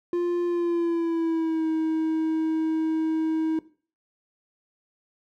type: tone with pitch glide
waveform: triangle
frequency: 349.3 to 318.5 Hz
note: F4 to D#4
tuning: 0 to +41 cents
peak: -20 dBFS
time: 0.13-3.59 s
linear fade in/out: 2 ms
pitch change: -159 cents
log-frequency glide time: 0.46-1.68 s
effects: noise-tail reverb RT60 0.4 s tail -17 dB re dry